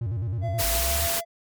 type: tone with vibrato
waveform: triangle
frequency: 103.7 Hz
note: G#2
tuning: 2 cents flat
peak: -23 dBFS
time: 0.01-0.62 s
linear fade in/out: 5 ms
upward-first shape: square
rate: 9.5 Hz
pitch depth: 210 cents each way
type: tone with tremolo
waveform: triangle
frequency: 677 Hz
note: E5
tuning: 46 cents sharp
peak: -26 dBFS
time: 0.41-1.25 s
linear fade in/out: 50 ms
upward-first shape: triangle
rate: 6.4 Hz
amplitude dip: 40%
type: noise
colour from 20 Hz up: white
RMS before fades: -26 dBFS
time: 0.58-1.21 s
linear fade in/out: 20 ms
type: linear sweep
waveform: sine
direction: up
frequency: 47.86 to 82.6 Hz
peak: -26 dBFS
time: 0.62-1.08 s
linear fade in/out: 20 ms
effects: MP3 96 kbps